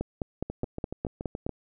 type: two click trains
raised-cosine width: 2 ms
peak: -16 / -20 dBFS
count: 8 / 8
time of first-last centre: 0.01-1.465 / 0.5-1.493 s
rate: 4.81 / 7.05 Hz
effects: none